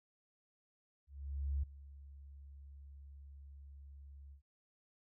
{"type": "tone with ADSR envelope", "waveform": "sine", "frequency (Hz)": 69.8, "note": "C#2", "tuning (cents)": 13, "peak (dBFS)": -32, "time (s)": [1.07, 4.42], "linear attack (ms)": 560, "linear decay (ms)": 8, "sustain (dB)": -19, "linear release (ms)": 100, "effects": []}